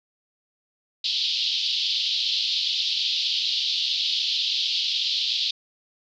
pink band-pass noise, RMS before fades -25 dBFS, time 1.04-5.51 s, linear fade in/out 5 ms, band 3100 to 4700 Hz, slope 48 dB/octave, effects none

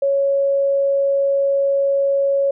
sine tone, 554.4 Hz, C#5, in tune, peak -14 dBFS, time 0.02-2.51 s, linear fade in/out 5 ms, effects none

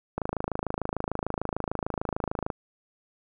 click train, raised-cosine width 1 ms, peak -14 dBFS, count 63, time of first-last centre 0.18-2.502 s, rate 26.7 Hz, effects none

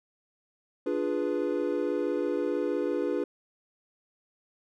triangle chord, D diminished seventh, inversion none, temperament equal, 293.7 / 349.2 / 415.3 / 493.9 Hz, D4 / F4 / Ab4 / Cb5, 0 / 0 / 0 / 0 cents, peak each -30 dBFS, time 0.86-3.24 s, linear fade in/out 5 ms, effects none

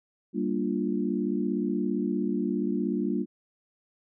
sine chord, G minor seventh, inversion none, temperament equal, 196 / 233.1 / 293.7 / 349.2 Hz, G3 / Bb3 / D4 / F4, 0 / 0 / 0 / 0 cents, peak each -30 / -30 / -31 / -32 dBFS, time 0.33-3.26 s, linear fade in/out 50 ms, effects none

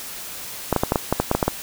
clicks, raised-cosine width 1 ms, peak -3 dBFS, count 11, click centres 0.727 / 0.763 / 0.835 / 0.921 / 0.958 / 1.126 / 1.2 / 1.314 / 1.35 / 1.428 / 1.48 s, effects white hiss -34 dBFS RMS until 1.62 s

